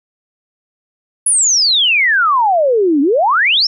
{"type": "exponential two-way sweep", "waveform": "sine", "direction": "down then up", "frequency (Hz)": [10548, 268.7, 5570], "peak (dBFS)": -9, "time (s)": [1.26, 3.67], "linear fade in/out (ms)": 5, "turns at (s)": 3.01, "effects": []}